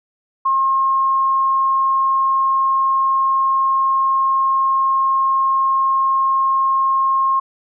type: tone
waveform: sine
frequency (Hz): 1072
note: C6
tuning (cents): +42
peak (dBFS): -13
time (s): 0.45-7.4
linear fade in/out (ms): 10
effects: none